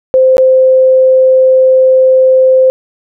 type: tone with dropouts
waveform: sine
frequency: 520 Hz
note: C5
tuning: 11 cents flat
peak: -3 dBFS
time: 0.14-2.7 s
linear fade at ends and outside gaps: 0 ms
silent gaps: 0.369-0.381 s
effects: none